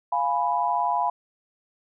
sine chord, F diminished, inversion none, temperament equal, 698.5 / 830.6 / 987.8 Hz, F5 / Ab5 / Cb6, 0 / 0 / 0 cents, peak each -27 / -26 / -24 dBFS, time 0.12-1.1 s, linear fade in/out 5 ms, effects none

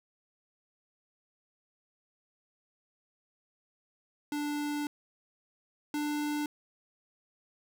square tone pair in turn, 293.7 / 296.1 Hz, D4 / D4, 0 / +14 cents, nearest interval unison, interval 14 cents, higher second, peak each -32 / -31 dBFS, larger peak second, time 4.32-4.87 / 5.94-6.46 s, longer first, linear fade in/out 2 ms, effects none

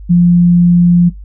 sine tone, 174.61 Hz, F3, in tune, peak -4 dBFS, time 0.09-1.1 s, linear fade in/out 20 ms, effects noise-tail reverb RT60 0.2 s tail -23 dB re dry + added 50 Hz sine -27 dBFS peak until 1.24 s

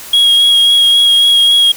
triangle tone with vibrato, 3293 Hz, G#7, 15 cents flat, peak -4 dBFS, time 0.13-1.72 s, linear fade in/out 5 ms, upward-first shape sine, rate 3.7 Hz, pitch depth 15 cents each way, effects white hiss -30 dBFS RMS until 1.76 s

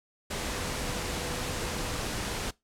sine tone in noise, 493.9 Hz, B4, in tune, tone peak -43 dBFS, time 0.38-1.97 s, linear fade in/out 10 ms, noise pink, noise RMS -33 dBFS, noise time 0.3-2.51 s, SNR -13 dB, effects noise-tail reverb RT60 0.2 s tail -22 dB re dry + low-pass 10000 Hz 12 dB/octave

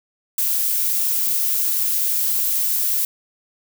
violet noise, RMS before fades -20 dBFS, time 0.38-3.05 s, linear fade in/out 2 ms, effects none

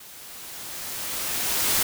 white noise with level ramp, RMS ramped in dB -45 to -21 dBFS, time 0-1.83 s, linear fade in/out 5 ms, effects none

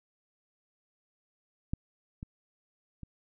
clicks, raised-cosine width 5 ms, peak -18 / -27 / -30 dBFS, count 3, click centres 1.735 / 2.229 / 3.033 s, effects none

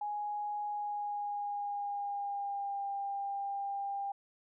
sine tone with pitch glide, 830.6 to 797.7 Hz, G#5 to G5, 0 to +30 cents, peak -34 dBFS, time 0.01-4.12 s, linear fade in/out 5 ms, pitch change -70 cents, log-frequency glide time 0.66-2.87 s, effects none

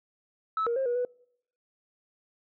sine tone with pitch steps, 1303 / 470.6 / 533 / 482.9 / 493.6 Hz, E6 / A#4 / C5 / B4 / B4, -20 / +16 / +32 / -39 / -1 cents, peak -24 dBFS, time 0.57-1.05 s, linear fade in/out 2 ms, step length 96 ms, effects noise-tail reverb RT60 0.7 s tail -26 dB re dry + tanh soft clip ceiling -22 dBFS

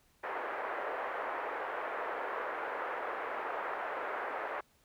pink band-pass noise, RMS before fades -38 dBFS, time 0.23-4.61 s, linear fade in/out 10 ms, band 470 to 1800 Hz, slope 24 dB/octave, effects pink hiss -69 dBFS RMS until 4.84 s

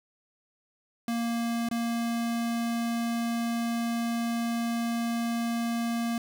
square tone with dropouts, 233.1 Hz, A#3, in tune, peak -28 dBFS, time 1.08-6.18 s, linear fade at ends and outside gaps 2 ms, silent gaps 1.688-1.712 s, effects 9-bit

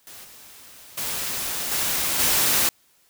white noise with level steps, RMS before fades -42 / -46 / -28 / -24 / -20 dBFS, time 0.07-2.69 s, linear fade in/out 0 ms, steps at 0.24 / 0.97 / 1.71 / 2.19 s, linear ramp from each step 10 ms, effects white hiss -61 dBFS RMS until 3.09 s

